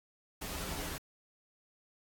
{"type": "noise with comb filter", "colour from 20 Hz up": "pink", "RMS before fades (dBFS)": -40, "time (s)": [0.41, 0.98], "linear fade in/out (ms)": 10, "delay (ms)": 8.5, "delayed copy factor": -0.7, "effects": ["AAC 64 kbps"]}